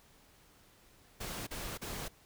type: noise bursts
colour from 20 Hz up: pink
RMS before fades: -41 dBFS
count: 3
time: 1.2-2.084 s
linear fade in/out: 10 ms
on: 270 ms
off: 37 ms
effects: pink hiss -63 dBFS RMS until 2.25 s